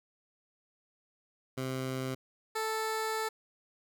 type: tone pair in turn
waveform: 15% pulse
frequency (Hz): 130.81 / 440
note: C3 / A4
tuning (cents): 0 / 0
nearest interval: octave + major sixth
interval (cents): 2100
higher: second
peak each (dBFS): -27 / -25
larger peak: second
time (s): 1.57-2.15 / 2.55-3.29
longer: second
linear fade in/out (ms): 10
effects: none